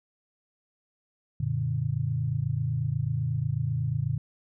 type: chord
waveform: sine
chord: Gb augmented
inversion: none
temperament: equal with one note detuned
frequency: 92.5 / 118.72 / 146.83 Hz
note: Gb2 / Bb2 / D3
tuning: 0 / +32 / 0 cents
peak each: -34 / -28 / -29 dBFS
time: 1.4-4.18 s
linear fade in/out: 5 ms
effects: none